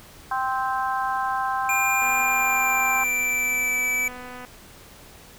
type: harmonic tone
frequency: 261.3 Hz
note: C4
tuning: 2 cents flat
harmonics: 3 / 4 / 5 / 6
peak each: -26 / -26 / -32 / -31 dBFS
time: 0.31-3.04 s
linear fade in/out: 5 ms
type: tone with pitch glide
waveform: square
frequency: 2400 to 2309 Hz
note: D7 to D7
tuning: +37 to -30 cents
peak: -22 dBFS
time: 1.69-4.08 s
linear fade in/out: 2 ms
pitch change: -67 cents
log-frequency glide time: 2.2-3.84 s
type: click train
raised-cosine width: 0.5 ms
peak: -25 dBFS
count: 606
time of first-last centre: 2.02-4.45 s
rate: 249 Hz
effects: pink hiss -47 dBFS RMS until 5.38 s